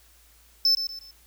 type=tone with echo; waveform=triangle; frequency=5274 Hz; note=E8; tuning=in tune; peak=-16 dBFS; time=0.65-0.75 s; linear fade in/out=2 ms; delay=120 ms; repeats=3; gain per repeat=-9 dB; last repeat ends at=1.11 s; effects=added 57 Hz sine -58 dBFS peak until 1.26 s + white hiss -58 dBFS RMS until 1.26 s